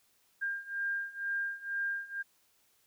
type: beating tone pair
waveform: sine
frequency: 1601 / 1603.1 Hz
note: G6 / G6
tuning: +36 / +38 cents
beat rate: 2.1 Hz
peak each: -37 / -35 dBFS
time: 0.41-2.23 s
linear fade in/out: 20 ms
effects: white hiss -70 dBFS RMS until 2.86 s